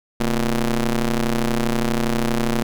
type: ring-modulated tone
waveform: sawtooth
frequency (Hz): 121.2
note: B2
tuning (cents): -32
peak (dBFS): -11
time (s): 0.2-2.63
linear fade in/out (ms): 5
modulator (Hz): 105
effects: none